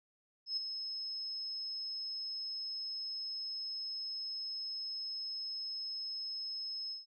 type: tone with ADSR envelope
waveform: sine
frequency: 5180 Hz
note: E8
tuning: 31 cents flat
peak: -31 dBFS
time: 0.46-7.06 s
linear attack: 110 ms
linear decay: 9 ms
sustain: -7 dB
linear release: 150 ms
effects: none